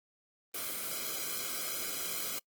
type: noise with comb filter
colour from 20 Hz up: white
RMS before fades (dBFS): -37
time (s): 0.54-2.39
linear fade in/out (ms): 5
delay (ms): 1.1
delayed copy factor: -0.9
effects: noise-tail reverb RT60 0.1 s tail -25 dB re dry + Opus 24 kbps